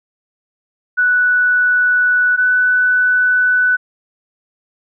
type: tone pair in turn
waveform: sine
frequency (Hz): 1480 / 1493.7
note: F#6 / F#6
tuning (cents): 0 / +16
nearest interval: unison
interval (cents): 16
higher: second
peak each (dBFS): -10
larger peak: neither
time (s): 0.97-2.37 / 2.37-3.77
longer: neither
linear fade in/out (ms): 20
effects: none